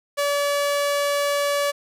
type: tone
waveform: sawtooth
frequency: 573 Hz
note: D5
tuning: 43 cents flat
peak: -16 dBFS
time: 0.17-1.72 s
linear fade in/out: 20 ms
effects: resampled to 32000 Hz + 8-bit